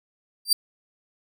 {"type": "tone with exponential growth", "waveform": "sawtooth", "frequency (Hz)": 4699, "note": "D8", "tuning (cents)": 0, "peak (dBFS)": -9, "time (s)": [0.45, 0.53], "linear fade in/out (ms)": 5, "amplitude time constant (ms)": 17, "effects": []}